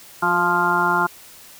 harmonic tone with a mistuned harmonic, 174.61 Hz, F3, in tune, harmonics 1 / 2 / 4 / 5 / 6 / 7 / 8, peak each -29 / -26 / -27 / -22 / -22 / -28 / -20 dBFS, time 0.22-1.07 s, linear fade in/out 10 ms, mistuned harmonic 2, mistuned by +30 cents, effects white hiss -44 dBFS RMS until 1.59 s

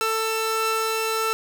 sawtooth tone pair together, 444.3 / 1331.4 Hz, A4 / E6, +17 / +17 cents, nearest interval octave + perfect fifth, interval 1900 cents, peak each -21 dBFS, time 0.01-1.33 s, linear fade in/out 0 ms, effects none

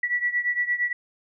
sine beating tone pair, 1946 / 1954.7 Hz, B6 / B6, -26 / -18 cents, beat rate 8.7 Hz, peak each -24 / -27 dBFS, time 0.03-0.93 s, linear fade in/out 5 ms, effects none

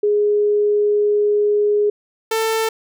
sine / sawtooth tone pair in turn, 415.3 / 445.5 Hz, G#4 / A4, 0 / +22 cents, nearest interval minor second, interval 122 cents, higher second, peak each -13 dBFS, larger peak neither, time 0.03-1.9 / 2.31-2.69 s, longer first, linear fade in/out 5 ms, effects none

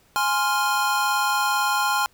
square chord, F minor, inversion first, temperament equal, 830.6 / 1046.5 / 1396.9 Hz, Ab5 / C6 / F6, 0 / 0 / 0 cents, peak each -25 dBFS, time 0.16-2.06 s, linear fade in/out 0 ms, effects pink hiss -59 dBFS RMS until 2.13 s

